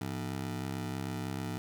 25% pulse ring-modulated tone, 135.9 Hz, C#3, 34 cents flat, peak -28 dBFS, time 0.01-1.58 s, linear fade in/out 0 ms, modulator 33.2 Hz, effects none

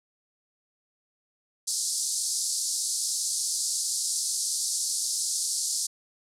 white band-pass noise, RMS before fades -29 dBFS, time 1.67-5.87 s, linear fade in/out 10 ms, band 4400 to 10000 Hz, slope 48 dB/octave, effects none

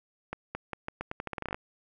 accelerating click train, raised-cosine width 0.5 ms, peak -19 dBFS, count 16, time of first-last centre 0.33-1.545 s, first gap 220 ms, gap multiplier 0.83, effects none

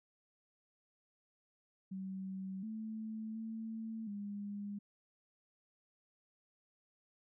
sine tone with pitch steps, 190.6 / 219.2 / 223 / 203.5 Hz, G3 / A3 / A3 / G#3, -48 / -6 / +23 / -35 cents, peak -40 dBFS, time 1.91-4.79 s, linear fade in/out 10 ms, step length 720 ms, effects none

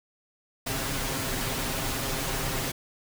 pink noise with comb filter, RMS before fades -30 dBFS, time 0.66-2.72 s, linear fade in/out 10 ms, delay 7.5 ms, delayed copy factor +0.65, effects none

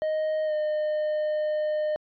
triangle tone with pitch glide, 622.3 to 609.5 Hz, D#5 to D#5, 0 to -36 cents, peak -22 dBFS, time 0.02-1.96 s, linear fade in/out 0 ms, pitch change -36 cents, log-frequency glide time 0.45-0.53 s, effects resampled to 11025 Hz

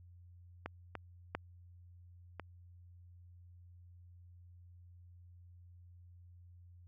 clicks, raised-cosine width 0.5 ms, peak -25 / -26 / -21 / -27 dBFS, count 4, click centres 0.66 / 0.953 / 1.35 / 2.397 s, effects added 88 Hz sine -55 dBFS peak until 6.87 s

